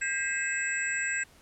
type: tone cluster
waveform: sine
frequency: 1604 / 1949 / 2109 / 2596 / 7730 Hz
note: G6 / B6 / C7 / E7 / B8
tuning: +39 / -23 / +13 / -27 / -38 cents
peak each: -31 / -36 / -37 / -36 / -34 dBFS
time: 0.01-1.24 s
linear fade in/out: 10 ms
effects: pink hiss -58 dBFS RMS until 1.41 s + low-pass 12000 Hz 12 dB/octave